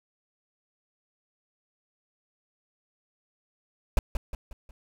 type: noise with echo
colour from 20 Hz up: brown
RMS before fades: -19 dBFS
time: 3.97-3.99 s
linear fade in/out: 2 ms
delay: 180 ms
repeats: 4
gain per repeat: -7 dB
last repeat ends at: 4.71 s
effects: none